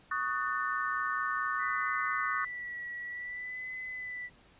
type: chord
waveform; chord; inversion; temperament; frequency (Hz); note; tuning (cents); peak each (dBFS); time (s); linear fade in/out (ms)
sine; D# half-diminished seventh; third; just; 1120.1 / 1244.5 / 1493.4 / 1792.1; C#6 / D#6 / F#6 / A6; +18 / 0 / +16 / +31; -35 / -35 / -36 / -36; 0.11-2.45; 5
type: tone with vibrato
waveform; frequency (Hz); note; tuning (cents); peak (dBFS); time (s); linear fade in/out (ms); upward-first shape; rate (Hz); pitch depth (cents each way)
sine; 1975.5; B6; 0; -37; 1.58-4.3; 50; sine; 0.57; 40
effects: pink hiss -61 dBFS RMS until 4.59 s + resampled to 8000 Hz